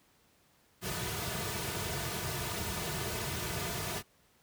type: noise with comb filter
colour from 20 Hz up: pink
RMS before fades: -36 dBFS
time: 0.81-4.03 s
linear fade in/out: 50 ms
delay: 3.7 ms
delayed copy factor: -0.7
effects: pink hiss -67 dBFS RMS until 4.42 s + high-pass 60 Hz 12 dB/octave